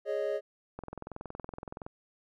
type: chord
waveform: triangle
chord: Ab suspended fourth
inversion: none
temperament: equal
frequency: 415.3 / 554.4 / 622.3 Hz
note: Ab4 / Db5 / Eb5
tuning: 0 / 0 / 0 cents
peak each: -32 dBFS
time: 0.05-0.41 s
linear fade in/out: 50 ms
type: click train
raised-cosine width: 1 ms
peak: -26 dBFS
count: 24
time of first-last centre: 0.79-1.865 s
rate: 21.4 Hz
effects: none